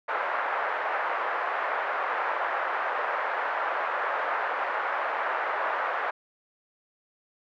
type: band-pass noise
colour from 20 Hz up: white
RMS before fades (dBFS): -29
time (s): 0.08-6.11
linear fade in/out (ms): 10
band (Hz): 540 to 1600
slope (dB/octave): 24
effects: none